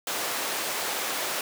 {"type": "high-pass noise", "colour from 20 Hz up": "pink", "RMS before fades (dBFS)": -30, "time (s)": [0.07, 1.41], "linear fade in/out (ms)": 2, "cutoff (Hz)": 490, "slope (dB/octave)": 12, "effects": []}